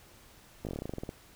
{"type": "slowing click train", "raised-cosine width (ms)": 2, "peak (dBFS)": -23, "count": 14, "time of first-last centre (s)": [0.65, 1.091], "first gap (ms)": 18, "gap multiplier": 1.1, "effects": ["pink hiss -57 dBFS RMS until 1.35 s"]}